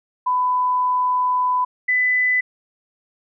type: tone pair in turn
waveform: sine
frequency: 1000 / 2000 Hz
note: B5 / B6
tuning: +21 / +21 cents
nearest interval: octave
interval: 1200 cents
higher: second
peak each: -16 / -15 dBFS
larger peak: second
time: 0.26-1.65 / 1.88-2.41 s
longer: first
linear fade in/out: 10 ms
effects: none